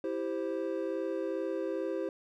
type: chord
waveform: triangle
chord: C major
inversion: first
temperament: equal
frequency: 329.6 / 392 / 523.3 Hz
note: E4 / G4 / C5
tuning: 0 / 0 / 0 cents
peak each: -34 dBFS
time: 0.04-2.09 s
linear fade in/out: 2 ms
effects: none